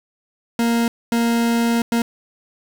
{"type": "tone bursts at uneven times", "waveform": "40% pulse", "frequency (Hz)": 233.1, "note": "A#3", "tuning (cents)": 0, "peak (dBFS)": -15, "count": 3, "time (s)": [[0.59, 0.88], [1.12, 1.82], [1.92, 2.02]], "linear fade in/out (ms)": 2, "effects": ["7-bit"]}